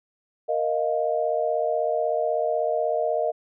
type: chord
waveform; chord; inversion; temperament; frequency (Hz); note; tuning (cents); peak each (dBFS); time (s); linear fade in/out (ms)
sine; Bb suspended fourth; none; equal; 466.2 / 622.3 / 698.5; Bb4 / Eb5 / F5; 0 / 0 / 0; -27 / -24 / -27; 0.48-3.32; 20
effects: none